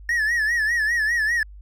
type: tone with vibrato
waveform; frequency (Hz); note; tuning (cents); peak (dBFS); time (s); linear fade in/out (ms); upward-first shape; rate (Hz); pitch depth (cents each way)
triangle; 1810; A6; +48; -17; 0.09-1.43; 2; sine; 5; 110
effects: added 50 Hz sine -39 dBFS peak until 1.61 s